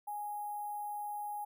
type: tone with sample-and-hold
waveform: sine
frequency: 829 Hz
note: G#5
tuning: 3 cents flat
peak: -37 dBFS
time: 0.07-1.45 s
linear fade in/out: 10 ms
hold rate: 11025 Hz
effects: none